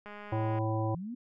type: click train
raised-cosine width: 0.5 ms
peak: -31 dBFS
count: 110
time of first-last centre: 0.06-0.587 s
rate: 207 Hz
type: harmonic tone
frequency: 110 Hz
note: A2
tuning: in tune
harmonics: 1 / 3 / 5 / 7 / 9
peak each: -30 / -35 / -37 / -38 / -40 dBFS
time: 0.32-0.95 s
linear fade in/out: 5 ms
type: linear sweep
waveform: sine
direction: up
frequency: 155.56 to 254.2 Hz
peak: -36 dBFS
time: 0.94-1.15 s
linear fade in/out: 10 ms
effects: none